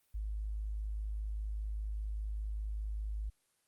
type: tone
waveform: sine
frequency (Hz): 52.5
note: G#1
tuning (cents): +19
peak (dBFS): -35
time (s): 0.14-3.3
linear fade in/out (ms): 10
effects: white hiss -75 dBFS RMS until 3.67 s + Opus 32 kbps